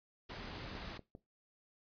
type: noise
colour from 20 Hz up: pink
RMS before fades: -46 dBFS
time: 0.29-0.98 s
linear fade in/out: 10 ms
type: clicks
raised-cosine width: 2 ms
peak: -36 dBFS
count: 4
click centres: 0.65 / 0.752 / 0.993 / 1.151 s
effects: noise-tail reverb RT60 0.2 s tail -18 dB re dry + resampled to 11025 Hz